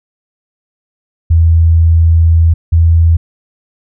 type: tone pair in turn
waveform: sine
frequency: 82.41 / 82.82 Hz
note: E2 / E2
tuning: 0 / +9 cents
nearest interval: unison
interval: 9 cents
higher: second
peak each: -4 dBFS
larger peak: neither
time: 1.3-2.54 / 2.72-3.17 s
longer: first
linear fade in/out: 10 ms
effects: none